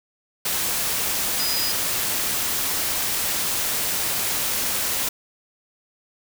sine tone in noise, 4955 Hz, D#8, 8 cents flat, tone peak -25 dBFS, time 1.39-1.72 s, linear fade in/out 5 ms, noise white, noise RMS -24 dBFS, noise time 0.45-5.09 s, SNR -4 dB, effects none

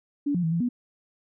sine tone with pitch steps, 287 / 176.4 / 162.3 / 168.6 / 244 Hz, D4 / F3 / E3 / E3 / B3, -40 / +18 / -27 / +39 / -21 cents, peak -22 dBFS, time 0.26-0.69 s, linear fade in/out 10 ms, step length 86 ms, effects none

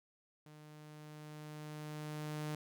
sawtooth tone with level ramp, 151.7 Hz, D#3, 44 cents flat, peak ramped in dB -51 to -34 dBFS, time 0.46-2.55 s, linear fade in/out 2 ms, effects none

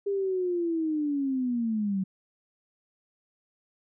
sine linear sweep, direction down, 404.4 to 186.3 Hz, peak -25 dBFS, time 0.06-2.04 s, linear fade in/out 10 ms, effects none

